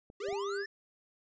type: clicks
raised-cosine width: 2 ms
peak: -38 dBFS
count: 3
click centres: 0.101 / 0.286 / 0.328 s
type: linear sweep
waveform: square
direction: up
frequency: 366.3 to 1796 Hz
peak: -39 dBFS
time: 0.2-0.66 s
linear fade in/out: 5 ms
type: tone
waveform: triangle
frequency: 399.4 Hz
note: G4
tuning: 32 cents sharp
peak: -32 dBFS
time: 0.21-0.66 s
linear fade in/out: 50 ms
effects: resampled to 16000 Hz